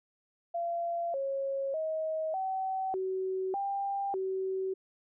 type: tone with pitch steps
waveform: sine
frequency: 684 / 546 / 633 / 762 / 377.1 / 794 / 379.9 Hz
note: F5 / C#5 / D#5 / G5 / F#4 / G5 / F#4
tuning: -36 / -26 / +30 / -49 / +33 / +22 / +46 cents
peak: -30 dBFS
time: 0.54-4.74 s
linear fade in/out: 10 ms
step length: 600 ms
effects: none